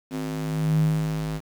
square tone with high-pass filter sweep, 52.6 Hz, G#1, 23 cents sharp, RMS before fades -25 dBFS, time 0.1-1.41 s, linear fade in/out 50 ms, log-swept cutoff 230 to 110 Hz, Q 7, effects 8-bit

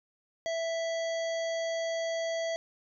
harmonic tone with a mistuned harmonic, 660 Hz, E5, 2 cents sharp, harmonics 1 / 3 / 5 / 7 / 9 / 10, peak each -30 / -40 / -44 / -47 / -49 / -50 dBFS, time 0.46-2.56 s, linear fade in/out 0 ms, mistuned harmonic 7, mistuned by -15 cents, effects none

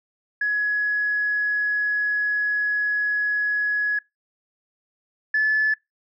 sine tone pair in turn, 1682 / 1729.3 Hz, G#6 / A6, +22 / -30 cents, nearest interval unison, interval 48 cents, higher second, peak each -19 / -16 dBFS, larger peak second, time 0.41-3.99 / 5.34-5.74 s, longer first, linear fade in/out 5 ms, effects noise-tail reverb RT60 0.2 s tail -25 dB re dry + tanh soft clip ceiling -13 dBFS

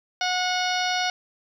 harmonic tone with a mistuned harmonic, 730 Hz, F#5, 24 cents flat, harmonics 1 / 2 / 3 / 4 / 5 / 6 / 7 / 8, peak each -26 / -29 / -31 / -32 / -33 / -34 / -34 / -35 dBFS, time 0.21-1.1 s, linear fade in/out 2 ms, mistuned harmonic 8, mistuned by -36 cents, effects 9-bit

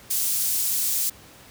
pink high-pass noise, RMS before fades -24 dBFS, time 0.1-1.1 s, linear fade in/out 10 ms, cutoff 8300 Hz, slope 12 dB/octave, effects pink hiss -48 dBFS RMS until 1.5 s + high-pass 60 Hz 12 dB/octave

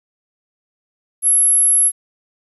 sine tone, 11175 Hz, F9, in tune, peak -10 dBFS, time 1.22-1.92 s, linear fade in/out 50 ms, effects 8-bit

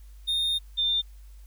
triangle / sine tone pair in turn, 3667 / 3598 Hz, A#7 / A7, -29 / +38 cents, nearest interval unison, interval 33 cents, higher first, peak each -22 dBFS, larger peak neither, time 0.27-0.59 / 0.77-1.02 s, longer first, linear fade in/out 20 ms, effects added 50 Hz sine -44 dBFS peak until 1.46 s + white hiss -63 dBFS RMS until 1.46 s

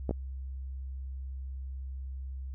clicks, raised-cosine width 2 ms, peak -18 dBFS, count 2, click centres 0.093 / 0.11 s, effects added 66 Hz sine -36 dBFS peak until 2.54 s

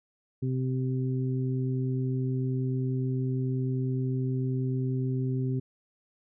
harmonic tone, 129.5 Hz, C3, 17 cents flat, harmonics 1 / 2 / 3, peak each -27 / -33 / -37 dBFS, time 0.42-5.6 s, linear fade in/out 10 ms, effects none

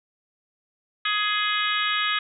harmonic tone with a mistuned harmonic, 418.2 Hz, G#4, 12 cents sharp, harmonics 3 / 4 / 5 / 6 / 7 / 8 / 9, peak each -27 / -28 / -30 / -31 / -32 / -29 / -32 dBFS, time 1.05-2.19 s, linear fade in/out 5 ms, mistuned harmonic 7, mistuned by +24 cents, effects none

